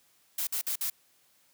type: noise bursts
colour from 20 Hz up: blue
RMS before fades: -31 dBFS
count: 4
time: 0.38-0.9 s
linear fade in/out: 5 ms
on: 91 ms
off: 52 ms
effects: white hiss -66 dBFS RMS until 1.53 s + high-pass 80 Hz 12 dB/octave